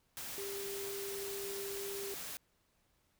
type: tone in noise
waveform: sine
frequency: 396.9 Hz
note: G4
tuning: 22 cents sharp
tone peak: -41 dBFS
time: 0.38-2.14 s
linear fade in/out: 0 ms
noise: white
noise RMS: -44 dBFS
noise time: 0.17-2.37 s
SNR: 0 dB
effects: pink hiss -75 dBFS RMS until 3.19 s